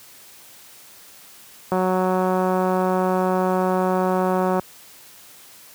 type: click train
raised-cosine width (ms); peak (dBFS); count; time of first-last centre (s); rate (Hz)
1; -8; 533; 1.72-4.596; 185
effects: white hiss -46 dBFS RMS until 5.74 s + high-pass 80 Hz 12 dB/octave